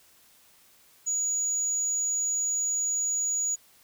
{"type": "tone", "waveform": "sine", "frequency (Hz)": 6830, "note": "G#8", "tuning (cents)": 48, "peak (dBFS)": -24, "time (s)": [1.06, 3.56], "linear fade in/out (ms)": 20, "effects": ["tanh soft clip ceiling -20 dBFS", "white hiss -59 dBFS RMS until 3.83 s"]}